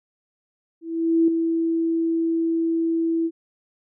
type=tone with ADSR envelope; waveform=sine; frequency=329.6 Hz; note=E4; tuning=in tune; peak=-13 dBFS; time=0.81-3.31 s; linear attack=470 ms; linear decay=3 ms; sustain=-6 dB; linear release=53 ms; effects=none